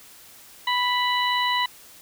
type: harmonic tone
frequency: 987.8 Hz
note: B5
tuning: in tune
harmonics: 1 / 2 / 3 / 4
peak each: -23 / -26 / -28 / -29 dBFS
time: 0.67-1.66 s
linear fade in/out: 5 ms
effects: white hiss -48 dBFS RMS until 2.01 s